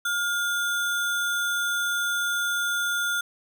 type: tone with sample-and-hold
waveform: sine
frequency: 1417 Hz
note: F6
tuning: 25 cents sharp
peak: -23 dBFS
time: 0.05-3.21 s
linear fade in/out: 5 ms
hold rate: 4900 Hz
effects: none